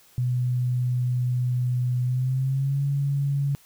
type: tone with pitch glide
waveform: sine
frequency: 124.4 to 140.44 Hz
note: B2 to C#3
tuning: +13 to +23 cents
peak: -21 dBFS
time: 0.18-3.55 s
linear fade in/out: 0 ms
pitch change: +210 cents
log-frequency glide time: 2.03-2.82 s
effects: white hiss -56 dBFS RMS until 3.65 s